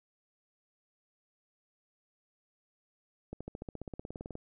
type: accelerating click train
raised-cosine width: 2 ms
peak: -27 dBFS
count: 18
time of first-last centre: 3.33-4.354 s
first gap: 76 ms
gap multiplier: 0.97
effects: none